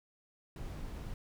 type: noise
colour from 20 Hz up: brown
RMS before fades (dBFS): -42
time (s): 0.56-1.14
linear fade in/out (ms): 2
effects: none